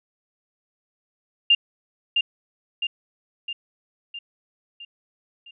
sine tone with echo, 2800 Hz, F7, 4 cents sharp, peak -12 dBFS, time 1.5-1.55 s, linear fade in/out 5 ms, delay 660 ms, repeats 6, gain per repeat -5 dB, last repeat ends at 5.51 s, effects none

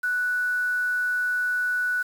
sine tone with quantisation, 1480 Hz, F#6, in tune, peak -22 dBFS, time 0.03-2.03 s, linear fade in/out 10 ms, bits 7, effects none

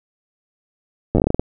slowing click train, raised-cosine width 2 ms, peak -3 dBFS, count 11, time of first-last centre 1.15-1.395 s, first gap 9 ms, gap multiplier 1.21, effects none

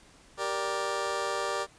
20% pulse chord, G minor, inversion none, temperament just, 392 / 470.4 / 588 Hz, G4 / Bb4 / D5, 0 / +16 / +2 cents, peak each -30 / -30 / -28 dBFS, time 0.37-1.67 s, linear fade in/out 50 ms, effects pink hiss -57 dBFS RMS until 1.78 s + resampled to 22050 Hz

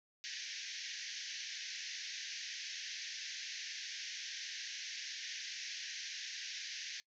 white band-pass noise, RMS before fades -45 dBFS, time 0.24-7 s, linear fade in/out 0 ms, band 1600 to 6400 Hz, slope 96 dB/octave, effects noise-tail reverb RT60 0.1 s tail -22 dB re dry

